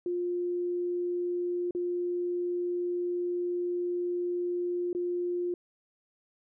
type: tone with dropouts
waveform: sine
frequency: 352.9 Hz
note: F4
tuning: 18 cents sharp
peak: -28 dBFS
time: 0.06-5.54 s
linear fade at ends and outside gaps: 2 ms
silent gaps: 1.709-1.749 / 4.93-4.949 s
effects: none